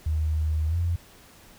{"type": "tone with pitch glide", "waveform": "sine", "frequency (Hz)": [77.78, 85.81], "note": ["D#2", "F2"], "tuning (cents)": [0, -30], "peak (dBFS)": -22, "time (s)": [0.06, 0.96], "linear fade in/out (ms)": 5, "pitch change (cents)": 170, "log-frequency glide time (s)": [0.68, 0.76], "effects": ["pink hiss -52 dBFS RMS until 1.58 s"]}